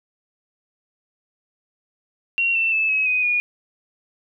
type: tone with pitch steps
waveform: sine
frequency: 2744 / 2681 / 2620 / 2560 / 2502 / 2445 Hz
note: F7 / E7 / E7 / D#7 / D#7 / D#7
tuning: -31 / +29 / -11 / +49 / +9 / -31 cents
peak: -17 dBFS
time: 2.38-3.4 s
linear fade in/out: 0 ms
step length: 170 ms
effects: none